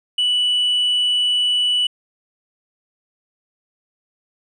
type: tone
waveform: triangle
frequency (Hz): 2960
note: F#7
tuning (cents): 0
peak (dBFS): -13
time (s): 0.18-1.87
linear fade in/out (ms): 5
effects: tanh soft clip ceiling -9 dBFS + resampled to 22050 Hz